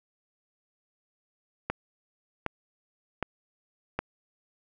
click train, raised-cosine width 0.5 ms, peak -13 dBFS, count 4, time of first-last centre 1.7-3.99 s, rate 1.31 Hz, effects none

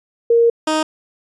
sine / 15% pulse tone pair in turn, 466.2 / 311.7 Hz, A#4 / D#4, 0 / +3 cents, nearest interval perfect fifth, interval 697 cents, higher first, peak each -9 dBFS, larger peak neither, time 0.3-0.5 / 0.67-0.83 s, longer first, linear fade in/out 5 ms, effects resampled to 22050 Hz

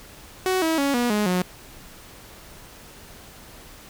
sawtooth tone with pitch steps, 373.1 / 322.9 / 279.5 / 241.9 / 209.4 / 181.24 Hz, F#4 / E4 / C#4 / B3 / G#3 / F#3, +14 / -36 / +14 / -36 / +15 / -36 cents, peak -16 dBFS, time 0.46-1.42 s, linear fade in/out 0 ms, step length 160 ms, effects pink hiss -45 dBFS RMS until 3.89 s

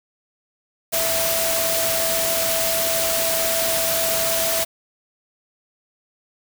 sine tone in noise, 659.3 Hz, E5, in tune, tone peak -24 dBFS, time 0.92-4.65 s, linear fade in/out 20 ms, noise white, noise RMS -22 dBFS, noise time 0.92-4.65 s, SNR -5 dB, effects none

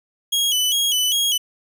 sawtooth tone with vibrato, 3136 Hz, G7, in tune, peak -14 dBFS, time 0.32-1.38 s, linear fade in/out 10 ms, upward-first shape square, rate 2.5 Hz, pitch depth 81 cents each way, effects none

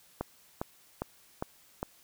click train, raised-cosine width 1 ms, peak -18 dBFS, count 5, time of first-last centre 0.21-1.829 s, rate 2.47 Hz, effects white hiss -61 dBFS RMS until 2.03 s

